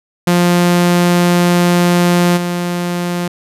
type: tone with level steps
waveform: sawtooth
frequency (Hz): 175.5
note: F3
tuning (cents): +9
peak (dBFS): -5 / -12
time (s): 0.27-3.28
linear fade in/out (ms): 5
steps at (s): 2.36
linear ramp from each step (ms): 20
effects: resampled to 32000 Hz